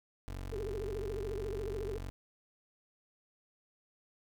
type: tone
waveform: 25% pulse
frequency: 46.54 Hz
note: F#1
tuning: 11 cents sharp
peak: -36 dBFS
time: 0.28-2.1 s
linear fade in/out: 0 ms
type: tone with vibrato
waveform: sine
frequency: 414 Hz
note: G#4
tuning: 5 cents flat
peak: -37 dBFS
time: 0.52-1.98 s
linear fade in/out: 10 ms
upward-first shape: triangle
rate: 14 Hz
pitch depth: 180 cents each way
effects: none